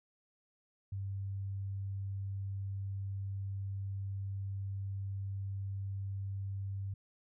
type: tone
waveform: sine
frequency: 98 Hz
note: G2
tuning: in tune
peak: -36 dBFS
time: 0.92-6.94 s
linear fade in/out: 5 ms
effects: none